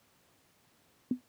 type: tone with exponential decay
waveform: sine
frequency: 250.6 Hz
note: B3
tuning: 25 cents sharp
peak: -22 dBFS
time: 1.11-1.21 s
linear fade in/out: 2 ms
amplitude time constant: 20 ms
effects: pink hiss -67 dBFS RMS until 1.28 s + high-pass 100 Hz 12 dB/octave